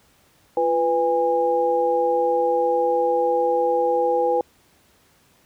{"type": "tone cluster", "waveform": "sine", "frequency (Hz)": [345.5, 496.1, 819], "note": ["F4", "B4", "G#5"], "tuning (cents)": [-19, 8, -24], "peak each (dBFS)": [-27, -19, -22], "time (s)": [0.57, 4.41], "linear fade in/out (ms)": 2, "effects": ["pink hiss -58 dBFS RMS until 5.45 s", "high-pass 60 Hz 12 dB/octave"]}